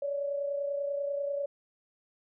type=tone pair together; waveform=sine; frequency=565 / 595.2 Hz; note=C#5 / D5; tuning=+33 / +23 cents; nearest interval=minor second; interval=90 cents; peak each=-30 / -40 dBFS; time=0.02-1.46 s; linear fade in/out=5 ms; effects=none